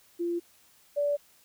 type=tone pair in turn; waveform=sine; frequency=344.2 / 578.9 Hz; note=F4 / D5; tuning=-25 / -25 cents; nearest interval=major sixth; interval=900 cents; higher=second; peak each=-27 / -24 dBFS; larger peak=second; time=0.19-0.4 / 0.96-1.17 s; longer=neither; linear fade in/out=20 ms; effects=white hiss -61 dBFS RMS until 1.44 s